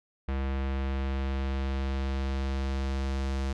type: tone with low-pass filter sweep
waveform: square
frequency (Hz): 67.3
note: C2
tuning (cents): +49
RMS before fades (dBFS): -30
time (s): 0.28-3.53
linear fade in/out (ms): 5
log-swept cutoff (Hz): 2500 to 6400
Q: 1
effects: none